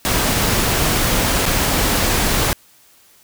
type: noise with dropouts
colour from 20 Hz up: pink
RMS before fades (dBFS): -17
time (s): 0.05-2.53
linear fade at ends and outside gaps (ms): 0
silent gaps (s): 1.456-1.462
effects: white hiss -51 dBFS RMS until 3.23 s